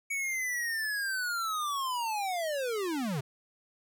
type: linear sweep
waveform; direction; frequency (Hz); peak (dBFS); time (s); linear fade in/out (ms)
square; down; 2253 to 123.47; -31; 0.1-3.21; 10
effects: none